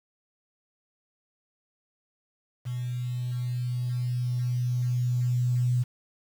sine tone with level ramp, 123.47 Hz, B2, in tune, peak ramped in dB -29 to -21 dBFS, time 2.65-5.84 s, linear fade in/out 20 ms, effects 8-bit

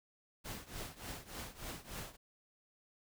pink noise with tremolo, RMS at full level -43 dBFS, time 0.44-2.17 s, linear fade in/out 20 ms, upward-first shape triangle, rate 3.4 Hz, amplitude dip 90%, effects none

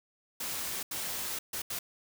white noise bursts at uneven times, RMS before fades -36 dBFS, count 4, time 0.4-0.83 / 0.91-1.39 / 1.53-1.62 / 1.7-1.79 s, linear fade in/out 5 ms, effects none

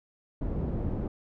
pink low-pass noise, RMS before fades -31 dBFS, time 0.41-1.08 s, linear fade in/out 5 ms, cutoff 380 Hz, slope 12 dB/octave, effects none

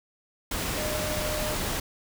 sine tone in noise, 609 Hz, D#5, 37 cents flat, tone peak -32 dBFS, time 0.77-1.55 s, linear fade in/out 5 ms, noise pink, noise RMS -30 dBFS, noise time 0.51-1.8 s, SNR -5 dB, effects none

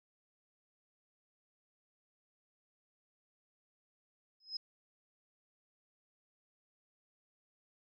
sine tone with exponential growth, 5110 Hz, D#8, 45 cents sharp, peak -33 dBFS, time 4.4-4.57 s, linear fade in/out 5 ms, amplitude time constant 36 ms, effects none

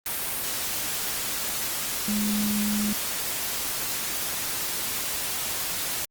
sine tone in noise, 209.1 Hz, G#3, 12 cents sharp, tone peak -24 dBFS, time 2.08-2.93 s, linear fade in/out 2 ms, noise white, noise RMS -29 dBFS, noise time 0.06-6.05 s, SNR +2 dB, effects Opus 32 kbps

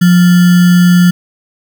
sine tone with sample-and-hold, 177.5 Hz, F3, 28 cents sharp, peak -3 dBFS, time 0.01-1.11 s, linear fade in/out 10 ms, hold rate 1575 Hz, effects none

